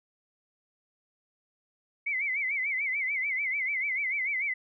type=tone with vibrato; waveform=sine; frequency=2164 Hz; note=C#7; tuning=42 cents flat; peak=-27 dBFS; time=2.06-4.54 s; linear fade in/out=10 ms; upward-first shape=sine; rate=6.8 Hz; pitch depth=130 cents each way; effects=none